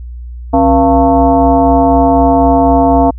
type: tone with frequency modulation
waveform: sine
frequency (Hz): 480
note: B4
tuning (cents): -49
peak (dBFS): -5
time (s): 0.53-3.11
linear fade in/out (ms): 10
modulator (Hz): 208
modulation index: 1.9
effects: added 60 Hz sine -23 dBFS peak until 3.18 s